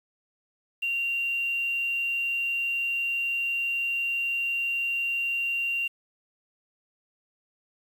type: tone with quantisation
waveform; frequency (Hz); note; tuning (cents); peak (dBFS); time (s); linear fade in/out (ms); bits
sine; 2766; F7; -17; -25; 0.82-5.88; 10; 8
effects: none